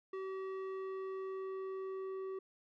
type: tone with low-pass filter sweep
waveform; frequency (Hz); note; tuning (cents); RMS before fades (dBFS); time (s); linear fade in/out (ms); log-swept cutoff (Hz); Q
square; 381.9; G4; -45; -42; 0.13-2.39; 5; 1700 to 910; 0.85
effects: none